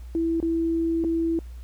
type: tone with dropouts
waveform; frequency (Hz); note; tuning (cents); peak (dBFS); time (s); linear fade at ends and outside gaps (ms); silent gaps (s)
sine; 330; E4; +2; -21; 0.15-1.39; 1; 0.402-0.427 / 1.04-1.046
effects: added 60 Hz sine -36 dBFS peak until 1.63 s + pink hiss -58 dBFS RMS until 1.63 s